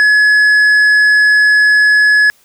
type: tone with tanh clipping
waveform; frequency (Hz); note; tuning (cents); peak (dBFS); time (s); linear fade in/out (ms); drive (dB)
sine; 1697; G#6; +37; -7; 0-2.3; 0; 6
effects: white hiss -51 dBFS RMS until 2.44 s